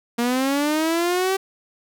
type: linear sweep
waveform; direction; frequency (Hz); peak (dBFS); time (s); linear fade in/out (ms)
sawtooth; up; 233.4 to 388.6; -15; 0.18-1.37; 10
effects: none